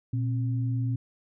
sine tone pair together, 119.3 / 267.8 Hz, A#2 / C4, +41 / +40 cents, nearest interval octave + major second, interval 1399 cents, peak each -25 / -35 dBFS, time 0.13-0.96 s, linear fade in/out 5 ms, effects none

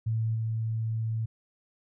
sine tone with level steps, 111.9 Hz, A2, 30 cents sharp, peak -25 / -27 dBFS, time 0.06-1.26 s, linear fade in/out 10 ms, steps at 0.34 s, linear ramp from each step 20 ms, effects none

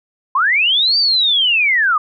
sine linear two-way sweep, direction up then down, 987.8 to 4699 to 1167 Hz, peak -11 dBFS, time 0.35-1.98 s, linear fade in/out 5 ms, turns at 0.98 s, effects none

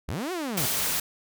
sawtooth linear two-way sweep, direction up then down, 46.25 to 381.2 to 113 Hz, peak -25 dBFS, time 0.08-0.66 s, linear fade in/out 10 ms, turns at 0.32 s
white noise, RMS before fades -27 dBFS, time 0.57-1 s, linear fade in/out 5 ms
effects none

